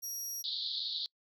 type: tone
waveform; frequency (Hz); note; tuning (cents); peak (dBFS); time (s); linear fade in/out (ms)
25% pulse; 5680; F8; +28; -33; 0.02-0.43; 20
type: band-pass noise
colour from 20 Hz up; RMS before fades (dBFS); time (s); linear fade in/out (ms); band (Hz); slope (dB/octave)
pink; -37; 0.44-1.06; 0; 3500 to 4600; 96
effects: noise-tail reverb RT60 0.1 s tail -26 dB re dry